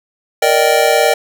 square chord, Eb major seventh, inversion second, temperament just, 466.7 / 583.4 / 622.3 / 777.8 Hz, Bb4 / D5 / Eb5 / G5, +2 / -12 / 0 / -14 cents, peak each -16 dBFS, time 0.42-1.14 s, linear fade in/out 5 ms, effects none

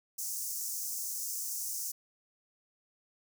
pink high-pass noise, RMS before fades -37 dBFS, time 0.18-1.92 s, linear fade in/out 10 ms, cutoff 5600 Hz, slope 48 dB/octave, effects none

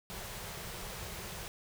pink band-stop noise, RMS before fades -43 dBFS, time 0.1-1.48 s, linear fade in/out 0 ms, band 220 to 340 Hz, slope 96 dB/octave, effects none

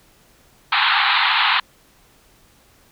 pink band-pass noise, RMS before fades -17 dBFS, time 0.72-1.6 s, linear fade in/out 5 ms, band 800 to 4200 Hz, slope 96 dB/octave, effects pink hiss -54 dBFS RMS until 2.91 s

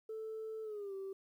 sine tone with pitch glide, 440 to 387.5 Hz, A4 to G4, 0 to -20 cents, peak -39 dBFS, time 0.09-1.13 s, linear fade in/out 5 ms, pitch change -220 cents, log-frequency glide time 0.63-0.94 s, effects tanh soft clip ceiling -38 dBFS + 12-bit

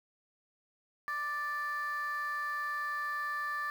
sine tone pair together, 1178.1 / 1760 Hz, D6 / A6, +5 / 0 cents, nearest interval perfect fifth, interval 695 cents, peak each -34 / -34 dBFS, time 1.08-3.7 s, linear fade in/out 0 ms, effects tanh soft clip ceiling -29 dBFS + 9-bit

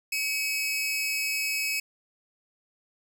sawtooth tone pair together, 2261 / 2570 Hz, C#7 / E7, +34 / -45 cents, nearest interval major second, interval 221 cents, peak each -31 / -24 dBFS, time 0.12-1.8 s, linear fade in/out 5 ms, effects none

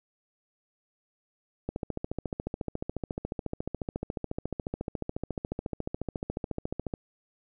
click train, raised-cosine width 2 ms, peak -18 dBFS, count 75, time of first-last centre 1.69-6.938 s, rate 14.1 Hz, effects none

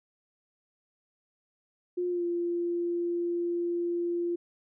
sine tone with pitch glide, 356.4 to 345.7 Hz, F4 to F4, +35 to -18 cents, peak -27 dBFS, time 1.97-4.36 s, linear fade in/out 10 ms, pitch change -53 cents, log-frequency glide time 2.09-2.24 s, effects none

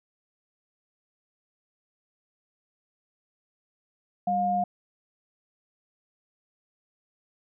sine tone pair together, 196 / 711.5 Hz, G3 / F5, 0 / +32 cents, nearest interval octave + minor seventh, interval 2232 cents, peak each -31 / -23 dBFS, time 4.27-4.64 s, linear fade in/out 5 ms, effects none

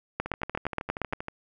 two click trains, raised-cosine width 0.5 ms, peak -19 / -12 dBFS, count 14 / 9, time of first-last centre 0.26-1.284 / 0.2-1.133 s, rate 12.7 / 8.57 Hz, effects none

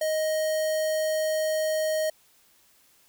square tone with notch filter, 625 Hz, D#5, 8 cents sharp, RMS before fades -26 dBFS, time 0.01-2.1 s, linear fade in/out 5 ms, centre 2500 Hz, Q 1.4, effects white hiss -61 dBFS RMS until 3.08 s

